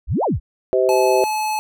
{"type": "exponential two-way sweep", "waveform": "sine", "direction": "up then down", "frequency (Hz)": [44, 987.8, 44], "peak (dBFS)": -16, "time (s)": [0.07, 0.4], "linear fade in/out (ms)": 50, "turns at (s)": 0.24}
{"type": "harmonic tone", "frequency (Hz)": 128.5, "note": "C3", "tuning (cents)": -31, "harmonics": [3, 4, 5], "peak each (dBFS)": [-17, -18, -19], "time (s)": [0.73, 1.24], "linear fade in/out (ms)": 0}
{"type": "tone", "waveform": "square", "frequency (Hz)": 860, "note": "A5", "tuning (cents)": -40, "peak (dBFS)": -20, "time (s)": [0.89, 1.59], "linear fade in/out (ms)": 0}
{"effects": []}